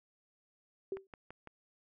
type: tone with exponential decay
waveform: sine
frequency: 386.8 Hz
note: G4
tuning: 23 cents flat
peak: -31 dBFS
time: 0.92-1.07 s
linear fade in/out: 2 ms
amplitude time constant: 31 ms
type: click train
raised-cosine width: 0.5 ms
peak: -33 dBFS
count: 4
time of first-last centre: 0.97-1.473 s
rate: 5.96 Hz
effects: none